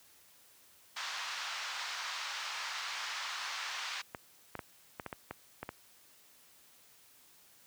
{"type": "band-pass noise", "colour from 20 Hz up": "pink", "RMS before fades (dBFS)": -40, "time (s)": [0.96, 4.02], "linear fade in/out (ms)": 10, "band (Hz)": [970, 5900], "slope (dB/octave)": 24}
{"type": "clicks", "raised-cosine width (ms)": 0.5, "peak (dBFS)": -24, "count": 9, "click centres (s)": [4.148, 4.553, 4.592, 4.998, 5.063, 5.128, 5.31, 5.63, 5.691]}
{"effects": ["white hiss -62 dBFS RMS until 7.66 s", "high-pass 60 Hz 12 dB/octave"]}